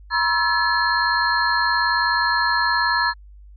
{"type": "tone cluster", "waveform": "sine", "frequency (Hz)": [961, 1060, 1324, 1714, 4204], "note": ["B5", "C6", "E6", "A6", "C8"], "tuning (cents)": [-48, 22, 7, -46, 7], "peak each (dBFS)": [-23, -26, -25, -20, -26], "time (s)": [0.1, 3.14], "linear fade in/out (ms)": 50, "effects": ["added 50 Hz sine -41 dBFS peak until 3.56 s"]}